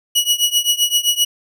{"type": "tone with tremolo", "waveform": "sawtooth", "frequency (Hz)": 2918, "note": "F#7", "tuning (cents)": -25, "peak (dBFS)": -7, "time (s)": [0.15, 1.25], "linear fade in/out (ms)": 10, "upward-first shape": "triangle", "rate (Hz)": 7.7, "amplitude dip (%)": 95, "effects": []}